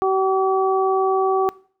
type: harmonic tone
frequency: 381.7 Hz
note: G4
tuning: 46 cents flat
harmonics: 1 / 2 / 3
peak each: -18 / -21 / -23 dBFS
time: 0.02-1.49 s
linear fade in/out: 0 ms
effects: noise-tail reverb RT60 0.5 s tail -22 dB re dry